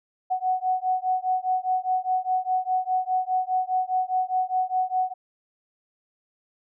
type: beating tone pair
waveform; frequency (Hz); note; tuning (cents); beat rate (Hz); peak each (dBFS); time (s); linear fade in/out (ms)
sine; 740 / 744.9; F#5 / F#5; 0 / +11; 4.9; -25; 0.3-5.14; 20
effects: none